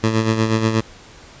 15% pulse tone with tremolo, 111.1 Hz, A2, 17 cents sharp, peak -7 dBFS, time 0.03-0.81 s, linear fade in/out 10 ms, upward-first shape sine, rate 8.3 Hz, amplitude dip 55%, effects pink hiss -43 dBFS RMS until 1.4 s + resampled to 16000 Hz

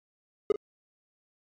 triangle tone with echo, 414.9 Hz, G#4, 2 cents flat, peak -16 dBFS, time 0.5-0.52 s, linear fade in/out 2 ms, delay 40 ms, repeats 1, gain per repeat -12 dB, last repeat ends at 0.56 s, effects MP3 48 kbps

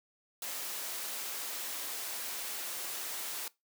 white high-pass noise, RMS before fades -39 dBFS, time 0.42-3.48 s, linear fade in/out 2 ms, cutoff 330 Hz, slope 12 dB/octave, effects noise-tail reverb RT60 0.2 s tail -21 dB re dry

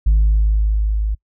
sine tone with level ramp, 52.7 Hz, G#1, 26 cents sharp, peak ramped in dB -7 to -16 dBFS, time 0.06-1.15 s, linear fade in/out 10 ms, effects noise-tail reverb RT60 0.1 s tail -26 dB re dry + tanh soft clip ceiling -8 dBFS

